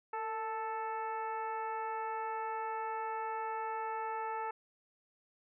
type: harmonic tone with a mistuned harmonic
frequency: 440 Hz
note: A4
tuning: in tune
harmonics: 1 / 2 / 3 / 4 / 5 / 6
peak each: -43 / -37 / -43 / -49 / -53 / -56 dBFS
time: 0.13-4.51 s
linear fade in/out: 5 ms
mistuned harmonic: 1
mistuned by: +44 cents
effects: none